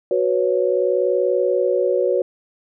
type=chord; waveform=sine; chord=F# suspended fourth; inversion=none; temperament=equal; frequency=370 / 493.9 / 554.4 Hz; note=F#4 / B4 / C#5; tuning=0 / 0 / 0 cents; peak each=-20 dBFS; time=0.11-2.22 s; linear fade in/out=2 ms; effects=none